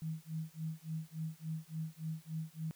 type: tone with tremolo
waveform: sine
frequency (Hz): 159.4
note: D#3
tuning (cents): +42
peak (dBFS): -35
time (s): 0.02-2.71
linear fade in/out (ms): 0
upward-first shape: sine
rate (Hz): 3.5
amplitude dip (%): 100
effects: white hiss -64 dBFS RMS until 2.75 s